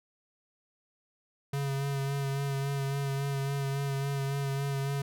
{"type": "tone with vibrato", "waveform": "square", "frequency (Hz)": 138.59, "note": "C#3", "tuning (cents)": 0, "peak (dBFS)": -30, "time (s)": [1.53, 5.02], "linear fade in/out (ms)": 5, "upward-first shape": "sine", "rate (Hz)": 3.6, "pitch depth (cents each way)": 24, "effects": []}